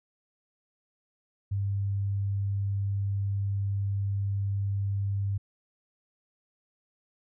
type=tone; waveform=sine; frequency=99.4 Hz; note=G2; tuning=25 cents sharp; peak=-26 dBFS; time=1.51-5.38 s; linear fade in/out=10 ms; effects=none